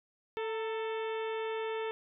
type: harmonic tone with a mistuned harmonic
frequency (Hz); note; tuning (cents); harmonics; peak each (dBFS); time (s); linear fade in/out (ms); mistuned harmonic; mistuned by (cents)
441.7; A4; +7; 1 / 2 / 3 / 4 / 5 / 6 / 7 / 8; -34 / -41 / -46 / -47 / -48 / -49 / -53 / -53; 0.37-1.91; 0; 2; +52
effects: none